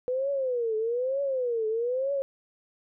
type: tone with vibrato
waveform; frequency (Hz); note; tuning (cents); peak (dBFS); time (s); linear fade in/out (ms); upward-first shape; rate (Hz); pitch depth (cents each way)
sine; 493.9; B4; 0; -25; 0.08-2.22; 0; triangle; 1.1; 240
effects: none